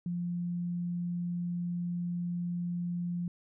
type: tone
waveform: sine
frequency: 174.61 Hz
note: F3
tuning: in tune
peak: -31 dBFS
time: 0.06-3.28 s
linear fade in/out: 2 ms
effects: none